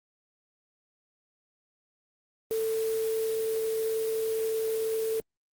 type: tone in noise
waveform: sine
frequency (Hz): 444.8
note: A4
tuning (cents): +19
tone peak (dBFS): -26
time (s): 2.51-5.2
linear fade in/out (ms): 0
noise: white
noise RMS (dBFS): -41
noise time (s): 2.51-5.2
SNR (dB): +12
effects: Opus 24 kbps